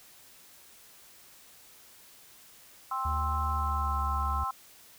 harmonic tone, 262.8 Hz, C4, 8 cents sharp, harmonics 3 / 4 / 5, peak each -37 / -32 / -34 dBFS, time 2.91-4.51 s, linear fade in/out 5 ms
triangle tone with pitch glide, 76.5 to 72.33 Hz, D#2 to D2, -29 to -26 cents, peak -28 dBFS, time 3.05-4.44 s, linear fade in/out 5 ms, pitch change -97 cents, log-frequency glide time 3.52-3.98 s
effects white hiss -55 dBFS RMS until 4.98 s

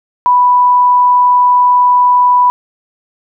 sine tone, 987.8 Hz, B5, in tune, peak -5 dBFS, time 0.26-2.5 s, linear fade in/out 0 ms, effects none

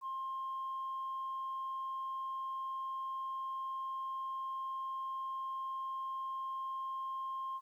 sine tone, 1061 Hz, C6, 24 cents sharp, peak -36 dBFS, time 0.01-7.61 s, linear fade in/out 50 ms, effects tanh soft clip ceiling -34 dBFS + 12-bit

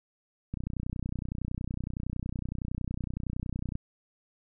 click train, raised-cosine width 5 ms, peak -21 dBFS, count 100, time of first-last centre 0.54-3.754 s, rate 30.8 Hz, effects none

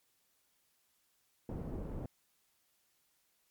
pink low-pass noise, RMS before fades -41 dBFS, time 1.49-2.06 s, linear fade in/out 2 ms, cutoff 460 Hz, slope 12 dB/octave, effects white hiss -75 dBFS RMS until 3.5 s + MP3 96 kbps

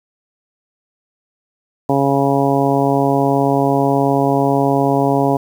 harmonic tone, 138.6 Hz, C#3, in tune, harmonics 1 / 2 / 3 / 4 / 5 / 6 / 7, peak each -20 / -17 / -19 / -21 / -19 / -22 / -23 dBFS, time 1.89-5.37 s, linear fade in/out 5 ms, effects 7-bit

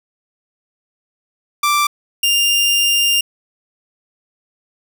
sawtooth tone pair in turn, 1174.7 / 2799 Hz, D6 / F7, 0 / +3 cents, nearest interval octave + minor third, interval 1503 cents, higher second, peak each -9 dBFS, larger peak neither, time 1.63-1.87 / 2.23-3.21 s, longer second, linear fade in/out 5 ms, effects none

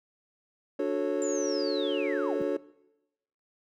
triangle chord, D major seventh, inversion none, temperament just, 293.7 / 367.1 / 440.5 / 550.6 Hz, D4 / F#4 / A4 / C#5, 0 / -14 / +2 / -12 cents, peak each -30 dBFS, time 0.79-2.57 s, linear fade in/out 5 ms
sine linear sweep, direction down, 7240 to 128.5 Hz, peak -36 dBFS, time 1.22-2.42 s, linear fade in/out 0 ms
effects noise-tail reverb RT60 0.9 s tail -19 dB re dry

